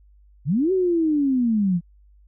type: linear two-way sweep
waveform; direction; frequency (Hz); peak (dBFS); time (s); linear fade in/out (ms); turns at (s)
sine; up then down; 116.54 to 384.5 to 165.3; -17; 0.45-1.81; 50; 0.72
effects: added 50 Hz sine -50 dBFS peak until 2.27 s